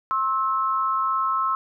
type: tone pair together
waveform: sine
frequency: 1065.3 / 1308 Hz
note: C6 / E6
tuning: +31 / -14 cents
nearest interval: major third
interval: 355 cents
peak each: -23 dBFS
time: 0.11-1.55 s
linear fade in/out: 0 ms
effects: none